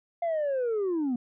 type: linear sweep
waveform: sine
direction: down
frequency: 695 to 233.1 Hz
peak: -23 dBFS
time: 0.22-1.16 s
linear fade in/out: 5 ms
effects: tanh soft clip ceiling -24 dBFS